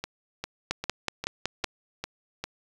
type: two click trains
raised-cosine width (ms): 0.2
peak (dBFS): -15 / -9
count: 7 / 6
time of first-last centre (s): 0.04-2.44 / 0.71-1.643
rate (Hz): 2.5 / 5.36
effects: 7-bit